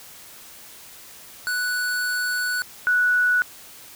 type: tone pair in turn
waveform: square / sine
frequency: 1480 / 1474.7 Hz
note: F#6 / F#6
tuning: 0 / -6 cents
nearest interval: unison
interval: 6 cents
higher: first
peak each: -23 / -16 dBFS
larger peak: second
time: 1.47-2.62 / 2.87-3.42 s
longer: first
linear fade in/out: 0 ms
effects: white hiss -44 dBFS RMS until 3.95 s